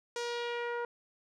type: tone with low-pass filter sweep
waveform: sawtooth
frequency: 476.5 Hz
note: A#4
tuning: 38 cents sharp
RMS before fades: -36 dBFS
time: 0.16-0.85 s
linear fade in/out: 2 ms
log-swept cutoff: 6800 to 1300 Hz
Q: 1.6
effects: none